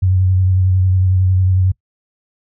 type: tone with vibrato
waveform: sine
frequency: 93 Hz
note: F#2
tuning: 9 cents sharp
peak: -10 dBFS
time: 0.02-1.72 s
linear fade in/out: 10 ms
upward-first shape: triangle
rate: 11 Hz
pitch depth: 34 cents each way
effects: noise-tail reverb RT60 0.1 s tail -22 dB re dry